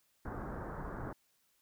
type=low-pass noise; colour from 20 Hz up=pink; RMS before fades=-42 dBFS; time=0.25-1.13 s; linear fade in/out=5 ms; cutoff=1600 Hz; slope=48 dB/octave; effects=white hiss -74 dBFS RMS until 1.61 s